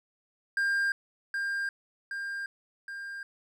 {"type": "tone with echo", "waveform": "triangle", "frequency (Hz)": 1600, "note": "G6", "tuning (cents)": 35, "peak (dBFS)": -23, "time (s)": [0.57, 0.92], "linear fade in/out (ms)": 2, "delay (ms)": 770, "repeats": 3, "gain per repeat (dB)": -4, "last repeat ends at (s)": 3.23, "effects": []}